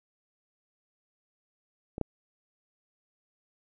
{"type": "clicks", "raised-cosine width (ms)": 2, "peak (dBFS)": [-22, -15], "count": 2, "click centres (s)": [1.981, 2.013], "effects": []}